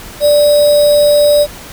sine tone with sample-and-hold, 587.3 Hz, D5, in tune, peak -5 dBFS, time 0.2-1.47 s, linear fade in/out 50 ms, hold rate 4410 Hz, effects pink hiss -31 dBFS RMS until 1.72 s

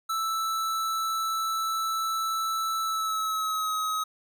square tone with pitch glide, 1318.5 to 1270.6 Hz, E6 to D#6, 0 to +36 cents, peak -27 dBFS, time 0.09-4.04 s, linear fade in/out 10 ms, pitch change -64 cents, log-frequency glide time 2.83-3.72 s, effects none

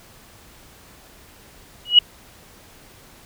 sine tone with exponential growth, 2912 Hz, F#7, 28 cents flat, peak -3 dBFS, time 1.85-1.99 s, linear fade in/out 5 ms, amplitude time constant 29 ms, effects pink hiss -48 dBFS RMS until 3.25 s

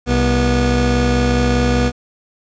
25% pulse tone pair together, 65 / 243.4 Hz, C2 / B3, -11 / -25 cents, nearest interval octave + major seventh, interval 2286 cents, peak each -12 dBFS, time 0.06-1.92 s, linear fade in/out 50 ms, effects resampled to 16000 Hz + 8-bit

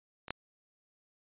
clicks, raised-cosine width 0.3 ms, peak -27 / -17 dBFS, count 2, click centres 0.282 / 0.306 s, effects resampled to 8000 Hz

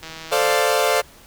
click train, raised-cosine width 0.2 ms, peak -18 dBFS, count 83, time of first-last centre 0.03-0.539 s, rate 161 Hz
sawtooth chord, D minor seventh, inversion second, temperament equal, 440 / 523.3 / 587.3 / 698.5 Hz, A4 / C5 / D5 / F5, 0 / 0 / 0 / 0 cents, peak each -18 dBFS, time 0.31-1.02 s, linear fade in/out 20 ms
effects pink hiss -47 dBFS RMS until 1.26 s

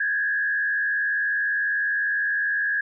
sine tone with frequency modulation, 1661.2 Hz, G#6, in tune, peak -21 dBFS, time 0-2.81 s, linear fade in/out 5 ms, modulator 79.8 Hz, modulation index 0.84, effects none

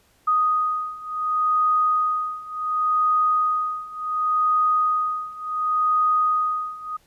sine beating tone pair, 1244.5 / 1245.19 Hz, D#6 / D#6, 0 / +1 cents, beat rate 0.69 Hz, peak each -23 / -21 dBFS, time 0.27-6.97 s, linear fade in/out 10 ms, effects pink hiss -60 dBFS RMS until 7.06 s + resampled to 32000 Hz

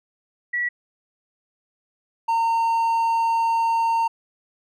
sine / triangle tone pair in turn, 1939 / 915.1 Hz, B6 / A#5, -32 / -32 cents, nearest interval octave + minor second, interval 1300 cents, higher first, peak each -21 / -16 dBFS, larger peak second, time 0.53-0.69 / 2.28-4.08 s, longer second, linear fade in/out 10 ms, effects none

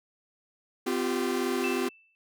45% pulse chord, C suspended fourth, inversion none, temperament equal with one note detuned, 255.8 / 349.2 / 392 Hz, C4 / F4 / G4, -39 / 0 / 0 cents, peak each -31 dBFS, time 0.86-1.89 s, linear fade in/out 10 ms
sine tone with exponential decay, 2652 Hz, E7, 10 cents sharp, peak -29 dBFS, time 1.64-2.15 s, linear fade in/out 0 ms, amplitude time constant 110 ms
effects none

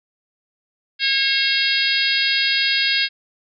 harmonic tone, 543 Hz, C#5, 36 cents flat, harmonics 3 / 4 / 5 / 6 / 7 / 8 / 9, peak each -24 / -24 / -24 / -24 / -24 / -24 / -24 dBFS, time 0.99-3.09 s, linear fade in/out 50 ms, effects none

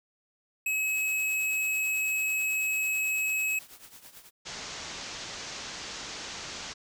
square tone, 2564 Hz, E7, 49 cents flat, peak -27 dBFS, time 0.66-3.59 s, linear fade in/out 5 ms
white noise with tremolo, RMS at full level -47 dBFS, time 0.85-4.31 s, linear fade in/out 50 ms, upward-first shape triangle, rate 9.1 Hz, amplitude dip 80%
white low-pass noise, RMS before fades -40 dBFS, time 4.45-6.74 s, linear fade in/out 20 ms, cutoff 6800 Hz, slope 48 dB/octave
effects none

